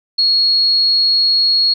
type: tone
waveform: sine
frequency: 4316 Hz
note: C#8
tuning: 47 cents flat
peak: -10 dBFS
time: 0.18-1.74 s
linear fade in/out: 10 ms
effects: none